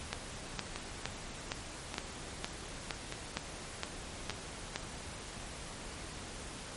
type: two click trains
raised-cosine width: 0.2 ms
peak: -16 / -20 dBFS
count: 11 / 4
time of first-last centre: 0.13-4.76 / 0.76-4.306 s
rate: 2.16 / 0.846 Hz
effects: pink hiss -45 dBFS RMS until 6.76 s + MP3 48 kbps